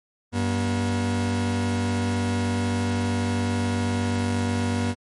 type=tone pair together; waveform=40% pulse; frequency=96 / 240.1 Hz; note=G2 / B3; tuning=-36 / -49 cents; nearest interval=octave + major third; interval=1587 cents; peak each=-24 dBFS; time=0.32-4.95 s; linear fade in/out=50 ms; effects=MP3 48 kbps